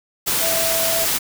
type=tone in noise; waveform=sine; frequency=659.3 Hz; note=E5; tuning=in tune; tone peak=-23 dBFS; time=0.41-1.06 s; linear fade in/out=20 ms; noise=white; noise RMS=-20 dBFS; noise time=0.26-1.19 s; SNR=-6 dB; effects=none